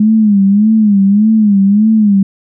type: tone with vibrato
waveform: sine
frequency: 207.7 Hz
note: G#3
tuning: in tune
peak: -5 dBFS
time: 0-2.23 s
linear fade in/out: 5 ms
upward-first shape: sine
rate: 1.7 Hz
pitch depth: 110 cents each way
effects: none